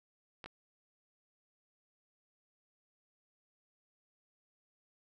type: clicks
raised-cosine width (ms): 0.3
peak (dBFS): -29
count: 2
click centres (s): 0.442 / 0.46
effects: none